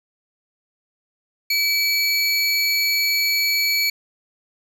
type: tone pair together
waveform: square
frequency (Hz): 2300 / 4391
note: D7 / C#8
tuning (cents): -37 / -17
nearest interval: major seventh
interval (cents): 1120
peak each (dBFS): -21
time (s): 1.5-3.9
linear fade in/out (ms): 5
effects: none